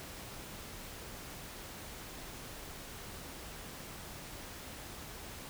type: silence
effects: pink hiss -47 dBFS RMS until 5.49 s